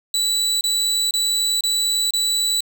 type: tone bursts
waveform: 30% pulse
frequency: 3951 Hz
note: B7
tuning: in tune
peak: -15 dBFS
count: 5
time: 0.14-2.606 s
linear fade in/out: 2 ms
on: 470 ms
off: 29 ms
effects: none